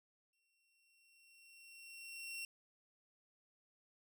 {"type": "tone with exponential growth", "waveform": "sawtooth", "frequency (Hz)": 2727, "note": "F7", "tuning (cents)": -42, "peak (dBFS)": -39, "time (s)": [0.33, 2.45], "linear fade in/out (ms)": 2, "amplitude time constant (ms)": 460, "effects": []}